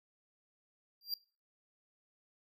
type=tone with exponential growth; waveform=square; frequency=4749 Hz; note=D8; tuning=18 cents sharp; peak=-31 dBFS; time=1.01-1.14 s; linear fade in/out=2 ms; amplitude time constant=28 ms; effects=noise-tail reverb RT60 0.4 s tail -24 dB re dry